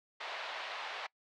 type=band-pass noise; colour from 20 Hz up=pink; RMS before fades=-42 dBFS; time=0.2-1.07 s; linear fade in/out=10 ms; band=640 to 3900 Hz; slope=24 dB/octave; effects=noise-tail reverb RT60 0.1 s tail -23 dB re dry